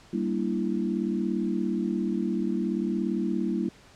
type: chord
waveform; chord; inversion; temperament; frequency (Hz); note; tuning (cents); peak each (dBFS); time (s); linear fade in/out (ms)
sine; E half-diminished seventh; first; equal with one note detuned; 196 / 233.1 / 293.7 / 334.2; G3 / Bb3 / D4 / E4; 0 / 0 / 0 / +24; -29 / -30 / -34 / -30; 0.13-3.69; 5
effects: pink hiss -54 dBFS RMS until 3.95 s + low-pass 7000 Hz 12 dB/octave